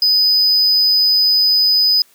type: tone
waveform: triangle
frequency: 4996 Hz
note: D#8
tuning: 6 cents sharp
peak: -9 dBFS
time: 0.02-2.02 s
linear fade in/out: 2 ms
effects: white hiss -52 dBFS RMS until 2.14 s + high-pass 150 Hz 12 dB/octave